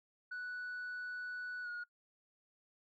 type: tone with pitch glide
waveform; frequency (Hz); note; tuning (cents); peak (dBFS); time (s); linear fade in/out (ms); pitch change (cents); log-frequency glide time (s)
sine; 1480 to 1442.9; F#6 to F#6; 0 to -44; -38; 0.31-1.84; 10; -44; 1.63-1.68
effects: noise-tail reverb RT60 0.1 s tail -23 dB re dry + tanh soft clip ceiling -39 dBFS